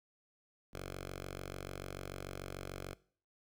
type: tone with notch filter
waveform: 5% pulse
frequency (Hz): 46.81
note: F#1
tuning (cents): +21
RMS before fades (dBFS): -45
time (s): 0.73-2.94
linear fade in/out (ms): 10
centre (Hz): 230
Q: 1.4
effects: noise-tail reverb RT60 0.5 s tail -21 dB re dry